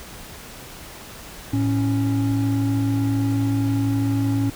triangle tone pair together, 110 / 277.2 Hz, A2 / C#4, 0 / 0 cents, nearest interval octave + major third, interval 1600 cents, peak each -19 dBFS, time 1.53-4.5 s, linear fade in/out 5 ms, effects pink hiss -39 dBFS RMS until 4.55 s

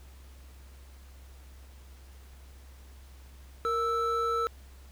triangle tone pair together, 465 / 1318.5 Hz, A#4 / E6, -4 / 0 cents, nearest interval octave + tritone, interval 1804 cents, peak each -29 / -26 dBFS, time 3.65-4.47 s, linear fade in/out 0 ms, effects added 66 Hz sine -48 dBFS peak until 4.91 s + pink hiss -59 dBFS RMS until 4.91 s

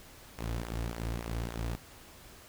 sawtooth tone with flanger, 57.3 Hz, A#1, 29 cents flat, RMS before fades -36 dBFS, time 0.38-1.76 s, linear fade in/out 10 ms, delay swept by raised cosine 0.21 to 5.41 ms, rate 3.5 Hz, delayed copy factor -0.6, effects pink hiss -53 dBFS RMS until 2.48 s

